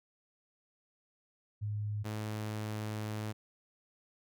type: tone pair in turn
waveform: sine / sawtooth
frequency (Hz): 104.7 / 107.21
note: G#2 / A2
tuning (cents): +15 / -44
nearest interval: unison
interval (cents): 41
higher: second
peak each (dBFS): -33 / -32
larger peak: second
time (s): 1.61-2.04 / 2.04-3.33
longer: second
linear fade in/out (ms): 20
effects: none